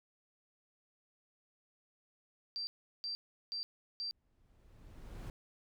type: tone bursts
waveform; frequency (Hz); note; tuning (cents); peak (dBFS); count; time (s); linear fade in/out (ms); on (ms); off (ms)
sine; 4699; D8; 0; -37; 4; 2.56-4.11; 0; 110; 370
type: noise with exponential growth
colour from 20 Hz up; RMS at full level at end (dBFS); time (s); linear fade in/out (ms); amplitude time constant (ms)
brown; -42; 4.01-5.3; 1; 280
effects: none